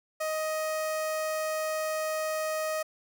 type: tone with notch filter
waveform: sawtooth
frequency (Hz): 626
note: D#5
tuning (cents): +10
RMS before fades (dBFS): -31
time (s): 0.2-2.83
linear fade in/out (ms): 10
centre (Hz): 3500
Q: 1.8
effects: none